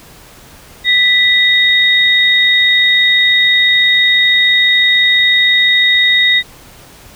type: tone pair together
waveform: sine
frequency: 1976 / 3730 Hz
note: B6 / A#7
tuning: 0 / 0 cents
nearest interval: major seventh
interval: 1100 cents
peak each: -10 dBFS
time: 0.84-6.43 s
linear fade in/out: 50 ms
effects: pink hiss -39 dBFS RMS until 7.15 s